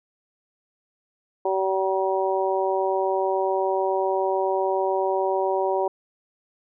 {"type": "harmonic tone", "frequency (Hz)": 190.9, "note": "G3", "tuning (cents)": -46, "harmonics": [2, 3, 4, 5], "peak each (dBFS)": [-24, -26, -27, -28], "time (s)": [1.45, 5.88], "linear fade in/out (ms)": 5, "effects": []}